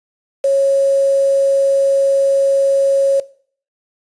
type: tone with quantisation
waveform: sine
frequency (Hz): 549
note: C#5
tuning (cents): -17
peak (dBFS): -10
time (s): 0.44-3.2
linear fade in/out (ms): 5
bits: 5
effects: noise-tail reverb RT60 0.5 s tail -19 dB re dry + resampled to 22050 Hz